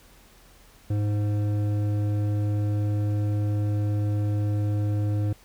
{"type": "tone with hard clipping", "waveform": "sine", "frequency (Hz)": 103.83, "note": "G#2", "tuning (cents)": 0, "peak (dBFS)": -24, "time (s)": [0.9, 5.33], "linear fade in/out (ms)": 5, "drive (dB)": 10, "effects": ["added 41 Hz sine -56 dBFS peak until 5.44 s", "pink hiss -55 dBFS RMS until 5.44 s"]}